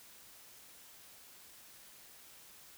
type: silence
effects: white hiss -57 dBFS RMS until 2.77 s